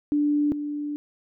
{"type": "tone pair in turn", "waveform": "sine", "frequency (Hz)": [293.7, 293.7], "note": ["D4", "D4"], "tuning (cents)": [0, 0], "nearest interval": "unison", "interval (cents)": 0, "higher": "neither", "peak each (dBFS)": [-19, -27], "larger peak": "first", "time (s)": [[0.12, 0.52], [0.52, 0.96]], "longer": "second", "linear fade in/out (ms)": 0, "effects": []}